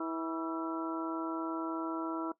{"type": "harmonic tone with a mistuned harmonic", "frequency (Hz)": 162.8, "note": "E3", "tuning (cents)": -21, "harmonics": [2, 3, 4, 5, 6, 7, 8], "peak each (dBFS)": [-35, -49, -43, -51, -43, -48, -41], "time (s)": [0, 2.32], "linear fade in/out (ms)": 5, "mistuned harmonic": 8, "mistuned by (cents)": 45, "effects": ["noise-tail reverb RT60 0.1 s tail -18 dB re dry"]}